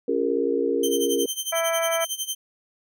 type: chord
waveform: sine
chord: Bb minor seventh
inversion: first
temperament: equal with one note detuned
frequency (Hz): 277.2 / 349.2 / 407.5 / 466.2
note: Db4 / F4 / Ab4 / Bb4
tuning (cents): 0 / 0 / -33 / 0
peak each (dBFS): -27 / -28 / -26 / -24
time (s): 0.08-1.26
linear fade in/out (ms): 5
type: tone with tremolo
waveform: 15% pulse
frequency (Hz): 3114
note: G7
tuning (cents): -12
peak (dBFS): -17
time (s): 0.83-2.35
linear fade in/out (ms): 5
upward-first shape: sine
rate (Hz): 11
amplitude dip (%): 85
type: harmonic tone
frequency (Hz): 331.1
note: E4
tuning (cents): +8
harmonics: 2 / 3 / 4 / 5 / 6 / 7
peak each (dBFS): -23 / -34 / -30 / -35 / -37 / -33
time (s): 1.52-2.05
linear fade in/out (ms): 10
effects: none